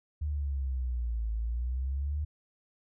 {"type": "exponential two-way sweep", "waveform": "sine", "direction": "down then up", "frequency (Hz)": [76.1, 54.1, 76.1], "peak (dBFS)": -29, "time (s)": [0.21, 2.25], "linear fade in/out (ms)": 10, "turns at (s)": 1.32, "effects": []}